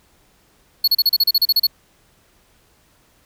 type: tone bursts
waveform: square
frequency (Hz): 4367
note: C#8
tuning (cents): -27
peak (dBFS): -12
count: 12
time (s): 0.84-1.669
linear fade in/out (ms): 5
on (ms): 37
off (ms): 35
effects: pink hiss -57 dBFS RMS until 3.25 s